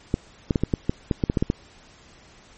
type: clicks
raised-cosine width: 3 ms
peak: -7 dBFS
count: 12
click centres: 0.141 / 0.508 / 0.558 / 0.636 / 0.738 / 0.895 / 1.112 / 1.238 / 1.299 / 1.372 / 1.425 / 1.501 s
effects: pink hiss -51 dBFS RMS until 2.57 s + MP3 32 kbps